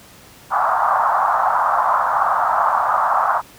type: band-pass noise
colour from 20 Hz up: white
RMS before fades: -17 dBFS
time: 0.5-3.42 s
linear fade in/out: 50 ms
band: 690 to 1300 Hz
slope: 48 dB/octave
effects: pink hiss -44 dBFS RMS until 3.58 s + high-pass 60 Hz 12 dB/octave